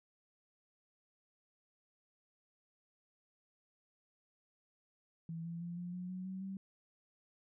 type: tone with pitch steps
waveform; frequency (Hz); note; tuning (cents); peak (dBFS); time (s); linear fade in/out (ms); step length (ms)
sine; 164.81 / 168.56 / 172.41 / 176.33 / 180.35 / 184.46 / 188.66 / 192.96; E3 / E3 / F3 / F3 / F#3 / F#3 / F#3 / G3; 0 / +39 / -22 / +17 / -44 / -5 / +34 / -27; -40; 5.29-6.57; 2; 160
effects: none